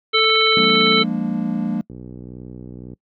harmonic tone, 441.2 Hz, A4, 5 cents sharp, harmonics 1 / 3 / 5 / 7 / 9, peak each -19 / -19 / -19 / -19 / -19 dBFS, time 0.13-1.04 s, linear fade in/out 20 ms
triangle chord, Bb dominant seventh, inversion second, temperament equal with one note detuned, 174.61 / 203.7 / 233.1 / 293.7 Hz, F3 / Ab3 / Bb3 / D4, 0 / -33 / 0 / 0 cents, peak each -24 / -22 / -21 / -26 dBFS, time 0.57-1.81 s, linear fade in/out 0 ms
click train, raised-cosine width 3 ms, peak -22 dBFS, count 65, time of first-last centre 1.9-2.934 s, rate 61.9 Hz
effects noise-tail reverb RT60 0.1 s tail -24 dB re dry + high-pass 80 Hz 12 dB/octave

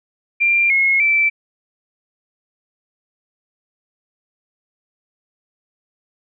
sine tone with pitch steps, 2379 / 2167 / 2329 Hz, D7 / C#7 / D7, +22 / -40 / -15 cents, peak -12 dBFS, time 0.4-1.3 s, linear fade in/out 20 ms, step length 300 ms, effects none

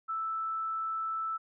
sine tone, 1318.5 Hz, E6, in tune, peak -31 dBFS, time 0.08-1.38 s, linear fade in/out 20 ms, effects none

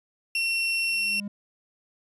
35% pulse tone, 2721 Hz, F7, 46 cents flat, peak -22 dBFS, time 0.35-1.2 s, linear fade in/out 2 ms
triangle tone with exponential growth, 202.9 Hz, G#3, 40 cents flat, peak -27 dBFS, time 0.82-1.28 s, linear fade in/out 5 ms, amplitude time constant 98 ms
effects resampled to 24000 Hz

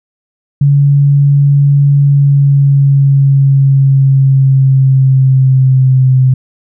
sine tone with pitch glide, 141.7 to 129.94 Hz, C#3 to C3, +38 to -12 cents, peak -4 dBFS, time 0.61-6.34 s, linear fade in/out 5 ms, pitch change -150 cents, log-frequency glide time 1.99-6.17 s, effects none

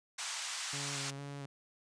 white band-pass noise, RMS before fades -40 dBFS, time 0.18-1.11 s, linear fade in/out 10 ms, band 820 to 8100 Hz, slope 24 dB/octave
sawtooth tone with vibrato, 140 Hz, C#3, 18 cents sharp, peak -38 dBFS, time 0.73-1.46 s, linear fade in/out 5 ms, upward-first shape square, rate 2.2 Hz, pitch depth 20 cents each way
effects resampled to 22050 Hz

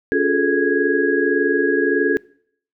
sine tone cluster, 283.2 / 356.5 / 417.7 / 439.3 / 1656 Hz, C#4 / F4 / G#4 / A4 / G#6, +37 / +36 / +10 / -3 / -5 cents, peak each -21 dBFS, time 0.12-2.17 s, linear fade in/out 0 ms, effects noise-tail reverb RT60 0.6 s tail -23 dB re dry

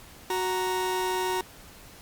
40% pulse tone pair together, 370 / 932.3 Hz, F#4 / A#5, 0 / 0 cents, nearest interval octave + major third, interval 1600 cents, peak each -28 dBFS, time 0.3-1.41 s, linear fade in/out 2 ms, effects pink hiss -49 dBFS RMS until 2.01 s + Opus 48 kbps

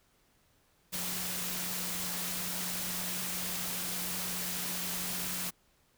sine tone in noise, 180 Hz, F#3, 47 cents flat, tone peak -44 dBFS, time 0.92-5.51 s, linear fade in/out 20 ms, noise white, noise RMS -36 dBFS, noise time 0.92-5.51 s, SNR -11 dB, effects pink hiss -69 dBFS RMS until 5.97 s

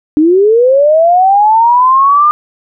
sine linear sweep, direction up, 293.7 to 1216 Hz, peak -4 dBFS, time 0.17-2.31 s, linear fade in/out 0 ms, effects none

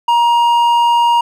triangle tone with hard clipping, 945 Hz, A#5, 23 cents sharp, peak -10 dBFS, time 0.08-1.21 s, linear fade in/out 5 ms, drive 9 dB, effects none

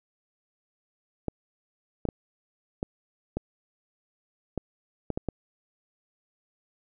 clicks, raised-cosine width 2 ms, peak -15 dBFS, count 9, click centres 1.283 / 2.053 / 2.088 / 2.829 / 3.37 / 4.577 / 5.103 / 5.175 / 5.287 s, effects none

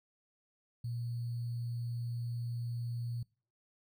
sine tone with sample-and-hold, 118.9 Hz, A#2, 35 cents sharp, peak -35 dBFS, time 0.84-3.23 s, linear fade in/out 5 ms, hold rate 4410 Hz, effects noise-tail reverb RT60 0.4 s tail -25 dB re dry

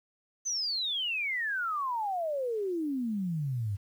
sine exponential sweep, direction down, 6272 to 95.3 Hz, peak -29 dBFS, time 0.45-3.77 s, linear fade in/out 20 ms, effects 10-bit

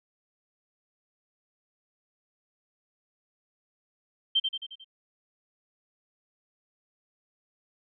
sine tone with echo, 3136 Hz, G7, in tune, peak -20 dBFS, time 4.35-4.4 s, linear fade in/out 10 ms, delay 89 ms, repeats 5, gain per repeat -5 dB, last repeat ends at 4.845 s, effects none

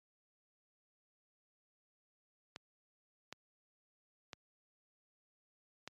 clicks, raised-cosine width 0.2 ms, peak -27 dBFS, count 4, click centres 2.561 / 3.326 / 4.332 / 5.876 s, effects high-pass 100 Hz 12 dB/octave + MP3 96 kbps

